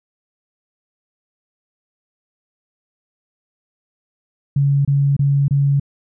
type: tone bursts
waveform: sine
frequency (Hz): 140.4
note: C#3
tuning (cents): +22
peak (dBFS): -12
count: 4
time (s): 4.56-5.798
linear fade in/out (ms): 5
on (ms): 290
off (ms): 26
effects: none